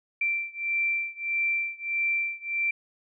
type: beating tone pair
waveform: sine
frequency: 2349 / 2350.6 Hz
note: D7 / D7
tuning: 0 / +1 cents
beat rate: 1.6 Hz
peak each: -28 / -29 dBFS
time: 0.21-2.71 s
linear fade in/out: 5 ms
effects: none